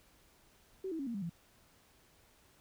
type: tone with pitch steps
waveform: sine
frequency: 380 / 323.3 / 275 / 233.9 / 198.99 / 169.27 Hz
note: F#4 / E4 / C#4 / A#3 / G3 / E3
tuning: +46 / -34 / -14 / +6 / +26 / +46 cents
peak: -36 dBFS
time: 0.84-1.296 s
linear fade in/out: 5 ms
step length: 76 ms
effects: pink hiss -66 dBFS RMS until 2.6 s